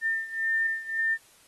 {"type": "beating tone pair", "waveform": "sine", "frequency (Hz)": [1801, 1802.8], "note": ["A6", "A6"], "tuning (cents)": [40, 42], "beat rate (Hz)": 1.8, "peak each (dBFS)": [-27, -30], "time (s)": [0.01, 1.18], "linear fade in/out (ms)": 50, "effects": ["white hiss -58 dBFS RMS until 1.47 s", "AAC 32 kbps"]}